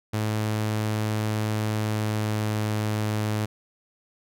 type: tone with pitch glide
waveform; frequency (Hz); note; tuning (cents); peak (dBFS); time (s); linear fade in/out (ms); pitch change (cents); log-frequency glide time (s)
sawtooth; 107.8 to 106.99; A2 to A2; -35 to -48; -20; 0.13-3.46; 10; -13; 1.68-2.69
effects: none